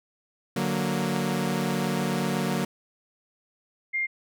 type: chord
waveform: sawtooth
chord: D augmented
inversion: none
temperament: equal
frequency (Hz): 146.83 / 185 / 233.1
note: D3 / F#3 / A#3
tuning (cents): 0 / 0 / 0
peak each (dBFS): -27 / -24 / -25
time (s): 0.56-2.65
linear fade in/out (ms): 5
type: tone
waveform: sine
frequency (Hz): 2114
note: C7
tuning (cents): +17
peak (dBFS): -24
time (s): 3.93-4.07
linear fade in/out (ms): 20
effects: none